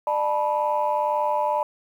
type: tone cluster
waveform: sine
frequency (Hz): 598 / 875 / 977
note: D5 / A5 / B5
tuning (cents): +31 / -10 / -19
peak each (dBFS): -24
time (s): 0.07-1.63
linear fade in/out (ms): 2
effects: tanh soft clip ceiling -13 dBFS + 9-bit